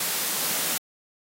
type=high-pass noise; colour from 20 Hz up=white; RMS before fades=-26 dBFS; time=0-0.78 s; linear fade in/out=5 ms; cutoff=130 Hz; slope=48 dB/octave; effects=AAC 48 kbps